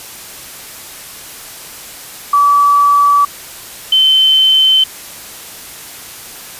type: tone pair in turn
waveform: sine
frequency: 1150 / 3076 Hz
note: D6 / G7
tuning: -37 / -33 cents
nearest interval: octave + perfect fourth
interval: 1704 cents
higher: second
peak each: -6 dBFS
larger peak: neither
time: 2.33-3.25 / 3.92-4.84 s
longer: neither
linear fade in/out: 5 ms
effects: white hiss -31 dBFS RMS until 6.59 s + resampled to 32000 Hz